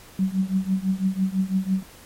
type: tone with tremolo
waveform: sine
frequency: 190 Hz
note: F#3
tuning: 46 cents sharp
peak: -16 dBFS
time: 0.19-1.83 s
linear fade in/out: 2 ms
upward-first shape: triangle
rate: 6 Hz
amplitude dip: 95%
effects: pink hiss -47 dBFS RMS until 2.05 s + MP3 64 kbps